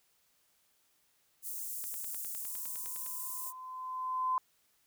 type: high-pass noise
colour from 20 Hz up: white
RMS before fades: -40 dBFS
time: 1.42-3.53 s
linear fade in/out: 50 ms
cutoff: 7500 Hz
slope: 24 dB/octave
type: click train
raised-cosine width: 0.2 ms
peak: -32 dBFS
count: 13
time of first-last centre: 1.84-3.063 s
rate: 9.81 Hz
type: tone with exponential growth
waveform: sine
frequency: 1026 Hz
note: C6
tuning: 34 cents flat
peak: -27 dBFS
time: 2.44-4.38 s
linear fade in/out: 1 ms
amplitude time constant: 420 ms
effects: white hiss -72 dBFS RMS until 4.86 s